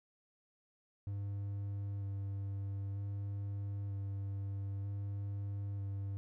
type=tone with vibrato; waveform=triangle; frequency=99.6 Hz; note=G2; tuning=28 cents sharp; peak=-35 dBFS; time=1.07-6.17 s; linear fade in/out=0 ms; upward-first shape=square; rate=0.53 Hz; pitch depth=12 cents each way; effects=none